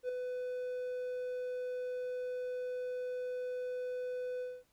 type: tone with ADSR envelope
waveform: triangle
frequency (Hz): 500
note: B4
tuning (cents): +21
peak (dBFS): -29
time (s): 0.03-4.64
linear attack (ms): 60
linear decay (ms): 3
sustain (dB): -5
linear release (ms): 230
effects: pink hiss -73 dBFS RMS until 4.72 s